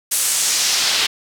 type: noise with band-pass filter sweep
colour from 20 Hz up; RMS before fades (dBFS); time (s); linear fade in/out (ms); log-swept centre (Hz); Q
pink; -18; 0.11-1.07; 10; 10000 to 3500; 1.3
effects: none